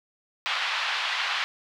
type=band-pass noise; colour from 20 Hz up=white; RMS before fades=-28 dBFS; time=0.46-1.44 s; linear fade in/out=0 ms; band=830 to 3600 Hz; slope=24 dB/octave; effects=none